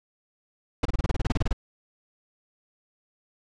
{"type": "noise bursts", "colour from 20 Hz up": "brown", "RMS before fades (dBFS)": -22, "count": 14, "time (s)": [0.83, 1.53], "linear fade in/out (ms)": 5, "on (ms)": 24, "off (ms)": 28, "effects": ["low-pass 6000 Hz 12 dB/octave"]}